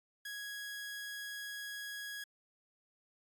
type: tone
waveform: sawtooth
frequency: 1661.2 Hz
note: G#6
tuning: in tune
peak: -38 dBFS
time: 0.25-2.24 s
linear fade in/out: 5 ms
effects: AAC 64 kbps